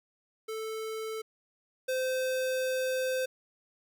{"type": "tone pair in turn", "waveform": "square", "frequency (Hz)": [440, 516.5], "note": ["A4", "C5"], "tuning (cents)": [0, -22], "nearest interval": "minor third", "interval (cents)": 278, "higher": "second", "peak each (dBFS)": [-35, -29], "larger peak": "second", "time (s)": [[0.48, 1.22], [1.88, 3.26]], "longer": "second", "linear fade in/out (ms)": 10, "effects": ["11-bit"]}